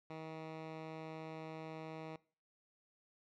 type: tone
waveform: 10% pulse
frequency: 159 Hz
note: D#3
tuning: 38 cents sharp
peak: -37 dBFS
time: 0.1-2.16 s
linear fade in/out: 2 ms
effects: noise-tail reverb RT60 0.4 s tail -21 dB re dry + low-pass 3000 Hz 12 dB/octave